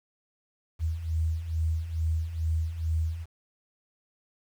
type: beating tone pair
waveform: sine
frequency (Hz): 78.9 / 81.2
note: D#2 / E2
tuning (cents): +25 / -26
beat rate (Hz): 2.3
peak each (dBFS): -32 / -27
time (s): 0.79-3.26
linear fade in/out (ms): 50
effects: 9-bit